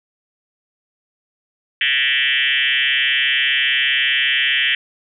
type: tone with frequency modulation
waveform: sine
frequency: 2489 Hz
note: D#7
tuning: in tune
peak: -14 dBFS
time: 1.81-4.75 s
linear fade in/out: 2 ms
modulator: 135 Hz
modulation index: 5.8
effects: none